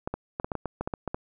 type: clicks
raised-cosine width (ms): 1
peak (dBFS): -16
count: 12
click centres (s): 0.075 / 0.14 / 0.399 / 0.445 / 0.518 / 0.553 / 0.657 / 0.81 / 0.875 / 0.938 / 1.077 / 1.145
effects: none